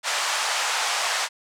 pink band-pass noise, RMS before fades -25 dBFS, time 0.03-1.29 s, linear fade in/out 50 ms, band 730 to 8300 Hz, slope 24 dB/octave, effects none

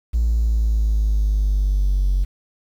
triangle exponential sweep, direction down, 57.9 to 46.25 Hz, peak -12 dBFS, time 0.13-2.25 s, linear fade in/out 20 ms, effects tanh soft clip ceiling -11 dBFS + 8-bit

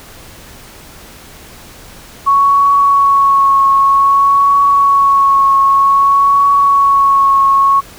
sine tone with vibrato, 1108.7 Hz, C#6, in tune, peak -6 dBFS, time 2.26-7.81 s, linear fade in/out 20 ms, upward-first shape triangle, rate 0.53 Hz, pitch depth 21 cents each way, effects pink hiss -36 dBFS RMS until 7.98 s

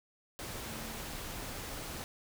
sine tone in noise, 225 Hz, A3, 39 cents sharp, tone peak -48 dBFS, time 0.65-1 s, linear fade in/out 0 ms, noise pink, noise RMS -42 dBFS, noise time 0.39-2.04 s, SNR -9 dB, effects none

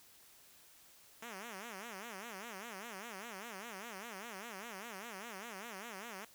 5% pulse tone with vibrato, 212 Hz, G#3, 36 cents sharp, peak -34 dBFS, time 1.22-6.25 s, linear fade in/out 5 ms, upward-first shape sine, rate 5 Hz, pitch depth 220 cents each way, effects white hiss -62 dBFS RMS until 6.34 s

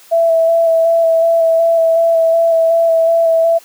sine tone with vibrato, 661 Hz, E5, 5 cents sharp, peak -8 dBFS, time 0.11-3.59 s, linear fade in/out 20 ms, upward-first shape square, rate 2.7 Hz, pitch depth 14 cents each way, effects white hiss -43 dBFS RMS until 3.64 s + high-pass 300 Hz 12 dB/octave

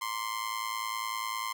sawtooth tone with amplitude modulation, 1046.5 Hz, C6, in tune, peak -25 dBFS, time 0.01-1.53 s, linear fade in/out 10 ms, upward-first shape sine, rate 110 Hz, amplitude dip 80%, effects none

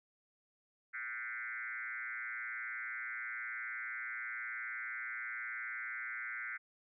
sine tone with frequency modulation, 1787 Hz, A6, 26 cents sharp, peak -39 dBFS, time 0.93-6.58 s, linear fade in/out 20 ms, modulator 119 Hz, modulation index 3.3, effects none

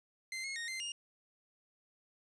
sawtooth tone with pitch steps, 2077 / 2164 / 1858 / 2080 / 2836 Hz, C7 / C#7 / A#6 / C7 / F7, -13 / -42 / -6 / -11 / +26 cents, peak -35 dBFS, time 0.32-0.92 s, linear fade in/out 2 ms, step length 120 ms, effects resampled to 22050 Hz + 11-bit

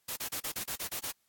white noise bursts, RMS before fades -36 dBFS, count 9, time 0.08-1.117 s, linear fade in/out 10 ms, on 85 ms, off 34 ms, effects white hiss -74 dBFS RMS until 1.28 s + AAC 64 kbps

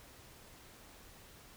silence, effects pink hiss -57 dBFS RMS until 1.56 s

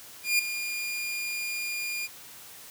sawtooth tone with ADSR envelope, 2417 Hz, D7, 49 cents sharp, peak -16 dBFS, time 0.23-2.08 s, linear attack 160 ms, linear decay 5 ms, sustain -11 dB, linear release 31 ms, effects white hiss -47 dBFS RMS until 2.7 s + high-pass 60 Hz 12 dB/octave

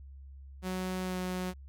sawtooth tone with pitch glide, 185 to 183.09 Hz, F#3 to F#3, 0 to -18 cents, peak -29 dBFS, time 0.62-1.54 s, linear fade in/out 50 ms, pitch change -18 cents, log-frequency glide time 1.03-1.17 s, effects added 68 Hz sine -46 dBFS peak until 1.68 s

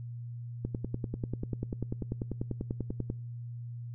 click train, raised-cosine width 3 ms, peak -20 dBFS, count 26, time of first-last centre 0.65-3.101 s, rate 10.2 Hz, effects noise-tail reverb RT60 0.5 s tail -24 dB re dry + added 119 Hz sine -38 dBFS peak until 3.94 s

